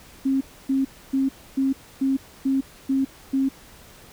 sine tone bursts, 268.8 Hz, C4, 47 cents sharp, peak -18 dBFS, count 8, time 0.25-3.49 s, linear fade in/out 10 ms, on 160 ms, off 280 ms, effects pink hiss -48 dBFS RMS until 4.12 s

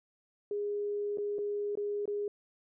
sine tone with dropouts, 411.2 Hz, G#4, 17 cents flat, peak -31 dBFS, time 0.51-2.28 s, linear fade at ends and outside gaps 2 ms, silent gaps 1.174-1.183 / 1.384-1.388 / 1.754-1.773 / 2.056-2.077 s, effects none

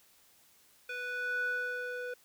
square tone with band-pass filter sweep, 493.9 Hz, B4, in tune, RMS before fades -36 dBFS, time 0.89-2.14 s, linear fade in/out 5 ms, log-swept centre 2000 to 1000 Hz, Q 4.5, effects white hiss -64 dBFS RMS until 2.24 s

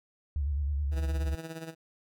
sine tone with vibrato, 71.6 Hz, D2, 43 cents flat, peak -27 dBFS, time 0.36-1.35 s, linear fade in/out 0 ms, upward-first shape square, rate 9.4 Hz, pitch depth 69 cents each way
15% pulse tone with tremolo, 162.5 Hz, E3, 24 cents flat, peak -30 dBFS, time 0.91-1.75 s, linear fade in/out 50 ms, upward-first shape sine, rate 17 Hz, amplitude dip 65%
effects none

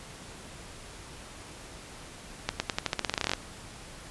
accelerating click train, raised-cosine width 0.2 ms, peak -9 dBFS, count 17, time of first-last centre 2.49-3.335 s, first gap 110 ms, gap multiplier 0.89, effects pink hiss -46 dBFS RMS until 4.1 s + resampled to 24000 Hz

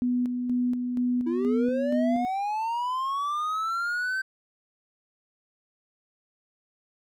sine tone with tremolo, 246.9 Hz, B3, in tune, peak -22 dBFS, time 0.02-2.25 s, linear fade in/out 0 ms, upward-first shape square, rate 2.1 Hz, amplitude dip 40%
triangle linear sweep, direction up, 320 to 1556 Hz, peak -24 dBFS, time 1.26-4.22 s, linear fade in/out 10 ms
effects none

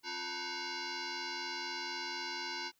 sine tone with frequency modulation, 1592 Hz, G6, 26 cents sharp, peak -37 dBFS, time 0.03-2.72 s, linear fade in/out 50 ms, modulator 620 Hz, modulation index 6, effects white hiss -74 dBFS RMS until 2.79 s

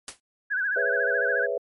white noise with exponential decay, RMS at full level -31 dBFS, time 0.08-0.2 s, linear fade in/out 1 ms, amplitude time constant 25 ms
sine tone with vibrato, 1578 Hz, G6, 11 cents sharp, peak -23 dBFS, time 0.5-1.47 s, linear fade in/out 20 ms, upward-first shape sine, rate 14 Hz, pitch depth 110 cents each way
sine chord, C# minor seventh, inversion second, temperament equal, 415.3 / 493.9 / 554.4 / 659.3 Hz, G#4 / B4 / C#5 / E5, 0 / 0 / 0 / 0 cents, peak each -32 / -28 / -30 / -32 dBFS, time 0.76-1.58 s, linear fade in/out 5 ms
effects MP3 48 kbps

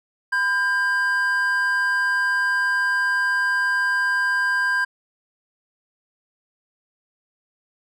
triangle tone pair together, 1007 / 1597 Hz, B5 / G6, +33 / +32 cents, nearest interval minor sixth, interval 799 cents, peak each -25 / -17 dBFS, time 0.32-4.85 s, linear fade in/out 10 ms, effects none

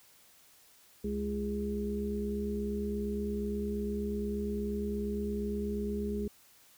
harmonic tone with a mistuned harmonic, 68.5 Hz, C#2, 20 cents flat, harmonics 1 / 3 / 5 / 6, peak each -39 / -34 / -46 / -36 dBFS, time 1.04-6.28 s, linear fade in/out 5 ms, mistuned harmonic 3, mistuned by +21 cents, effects white hiss -61 dBFS RMS until 6.77 s

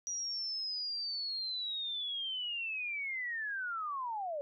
sine linear sweep, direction down, 5810 to 555 Hz, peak -35 dBFS, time 0.07-4.41 s, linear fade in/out 0 ms, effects none

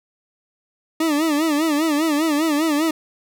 40% pulse tone with vibrato, 307.1 Hz, D#4, 23 cents flat, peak -16 dBFS, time 1-2.91 s, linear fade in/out 5 ms, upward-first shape sine, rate 5 Hz, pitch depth 120 cents each way, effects none

